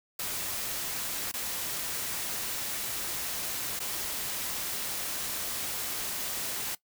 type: noise with dropouts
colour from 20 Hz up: white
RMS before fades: -34 dBFS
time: 0.19-6.75 s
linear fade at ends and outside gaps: 5 ms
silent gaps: 1.316-1.338 / 3.793-3.801 s
effects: noise-tail reverb RT60 0.1 s tail -19 dB re dry